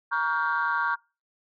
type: chord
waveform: sine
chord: G half-diminished seventh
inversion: first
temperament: just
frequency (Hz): 940.8 / 1128.9 / 1411.2 / 1568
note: Bb5 / Db6 / F6 / G6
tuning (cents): +16 / +31 / +18 / 0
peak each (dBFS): -28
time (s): 0.11-0.96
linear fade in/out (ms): 20
effects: noise-tail reverb RT60 0.3 s tail -24 dB re dry + tanh soft clip ceiling -16 dBFS